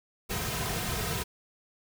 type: noise with comb filter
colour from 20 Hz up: pink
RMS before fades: -32 dBFS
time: 0.29-1.24 s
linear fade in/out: 20 ms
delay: 3.5 ms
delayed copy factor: -0.7
effects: none